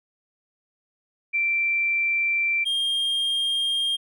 sine / triangle tone pair in turn, 2349 / 3216 Hz, D7 / G7, 0 / +44 cents, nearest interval perfect fourth, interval 544 cents, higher second, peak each -20 dBFS, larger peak neither, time 1.33-2.65 / 2.65-3.97 s, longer neither, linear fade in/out 20 ms, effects none

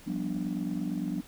sine chord, G dominant seventh, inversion third, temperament just, 176.4 / 196 / 245 / 294 Hz, F3 / G3 / B3 / D4, +18 / 0 / -14 / +2 cents, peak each -34 dBFS, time 0.06-1.22 s, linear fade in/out 20 ms, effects tanh soft clip ceiling -23 dBFS + pink hiss -53 dBFS RMS until 1.27 s

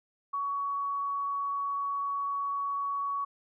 sine tone, 1123 Hz, C#6, 22 cents sharp, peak -29 dBFS, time 0.33-3.25 s, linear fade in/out 10 ms, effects none

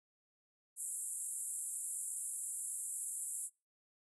white band-pass noise, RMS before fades -42 dBFS, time 0.76-3.5 s, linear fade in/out 50 ms, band 7500 to 11000 Hz, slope 96 dB/octave, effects noise-tail reverb RT60 0.3 s tail -26 dB re dry

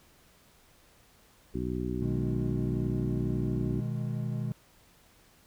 harmonic tone, 61.74 Hz, B1, in tune, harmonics 1 / 2 / 3 / 4 / 5 / 6, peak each -37 / -37 / -37 / -37 / -37 / -37 dBFS, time 1.54-3.81 s, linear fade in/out 10 ms
triangle chord, G# minor, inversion first, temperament equal, 123.47 / 155.56 / 207.7 Hz, B2 / D#3 / G#3, 0 / 0 / 0 cents, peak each -30 / -34 / -35 dBFS, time 2.02-4.52 s, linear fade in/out 0 ms
effects pink hiss -61 dBFS RMS until 5.46 s

